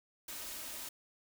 white noise with comb filter, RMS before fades -44 dBFS, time 0.28-0.89 s, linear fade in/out 5 ms, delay 3.2 ms, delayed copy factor +0.55, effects none

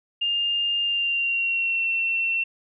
sine tone with pitch glide, 2811 to 2706 Hz, F7 to E7, +11 to +45 cents, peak -21 dBFS, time 0.21-2.44 s, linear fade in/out 10 ms, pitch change -66 cents, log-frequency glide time 0.81-1.86 s, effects none

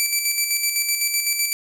10% pulse tone with tremolo, 2325 Hz, D7, 18 cents flat, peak -9 dBFS, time 0-1.53 s, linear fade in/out 0 ms, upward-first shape square, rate 7.9 Hz, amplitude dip 45%, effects none

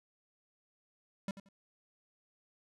square tone with echo, 196.2 Hz, G3, 2 cents sharp, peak -35 dBFS, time 1.28-1.31 s, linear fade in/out 2 ms, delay 89 ms, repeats 2, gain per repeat -13 dB, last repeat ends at 1.488 s, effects low-pass 9000 Hz 12 dB/octave

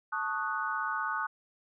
sine chord, D# half-diminished seventh, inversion second, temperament equal, 880 / 1108.7 / 1244.5 / 1480 Hz, A5 / C#6 / D#6 / F#6, 0 / 0 / 0 / 0 cents, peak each -37 / -37 / -35 / -34 dBFS, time 0.12-1.27 s, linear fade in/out 10 ms, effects none

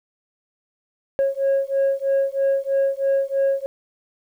sine beating tone pair, 545 / 548.1 Hz, C#5 / C#5, -29 / -20 cents, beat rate 3.1 Hz, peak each -19 / -19 dBFS, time 1.19-3.66 s, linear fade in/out 0 ms, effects tanh soft clip ceiling -14 dBFS + 9-bit

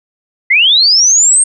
sine linear sweep, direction up, 1975.5 to 8640 Hz, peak -5 dBFS, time 0.5-1.44 s, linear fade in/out 10 ms, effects none

